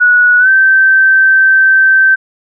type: tone with pitch glide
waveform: sine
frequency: 1465 to 1552.1 Hz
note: F#6 to G6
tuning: -18 to -18 cents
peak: -4 dBFS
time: 0-2.16 s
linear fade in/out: 20 ms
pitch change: +100 cents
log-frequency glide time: 0.39-0.49 s
effects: none